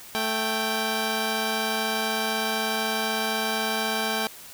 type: tone pair together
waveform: 10% pulse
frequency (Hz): 220 / 784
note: A3 / G5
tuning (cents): 0 / 0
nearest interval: octave + minor seventh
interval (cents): 2200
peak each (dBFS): -19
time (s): 0.15-4.27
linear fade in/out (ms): 0
effects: white hiss -44 dBFS RMS until 4.53 s